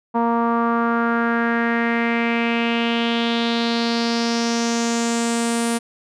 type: tone with low-pass filter sweep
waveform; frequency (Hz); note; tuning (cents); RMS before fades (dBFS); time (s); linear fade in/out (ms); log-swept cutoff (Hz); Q
sawtooth; 233.1; A#3; 0; -20; 0.14-5.79; 20; 960 to 9700; 3.8
effects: none

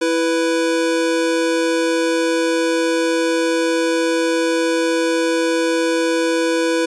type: tone pair together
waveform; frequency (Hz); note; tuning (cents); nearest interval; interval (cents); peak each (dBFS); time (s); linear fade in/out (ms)
square; 330.5 / 493.9; E4 / B4; +5 / 0; perfect fifth; 695; -19; 0.01-6.86; 10
effects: resampled to 22050 Hz

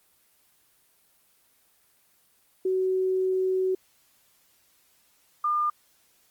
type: tone pair in turn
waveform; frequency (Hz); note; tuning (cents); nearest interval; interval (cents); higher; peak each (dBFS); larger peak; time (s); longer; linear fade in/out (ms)
sine; 374.8 / 1205.1; F#4 / D6; +22 / +44; octave + minor sixth; 2022; second; -22; neither; 2.65-3.75 / 5.44-5.7; first; 5
effects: white hiss -64 dBFS RMS until 6.3 s + Opus 24 kbps

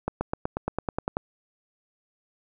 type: accelerating click train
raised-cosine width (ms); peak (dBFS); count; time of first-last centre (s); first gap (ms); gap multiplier
1; -12; 11; 0.08-1.169; 130; 0.96
effects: none

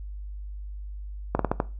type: slowing click train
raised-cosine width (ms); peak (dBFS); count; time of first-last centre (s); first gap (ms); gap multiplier
1; -8; 5; 1.35-1.601; 43; 1.26
effects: noise-tail reverb RT60 0.3 s tail -18 dB re dry + added 50 Hz sine -34 dBFS peak until 1.79 s

